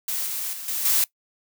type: noise with level steps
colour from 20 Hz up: blue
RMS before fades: -27 / -29 / -35 / -27 / -20 dBFS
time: 0.08-1.04 s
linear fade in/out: 2 ms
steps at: 0.26 / 0.53 / 0.68 / 0.85 s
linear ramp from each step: 2 ms
effects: noise-tail reverb RT60 0.1 s tail -21 dB re dry